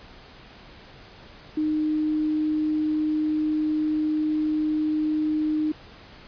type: tone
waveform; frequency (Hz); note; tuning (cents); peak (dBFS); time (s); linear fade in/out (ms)
sine; 307.3; D#4; -21; -21; 1.57-5.72; 5
effects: pink hiss -47 dBFS RMS until 6.27 s + resampled to 11025 Hz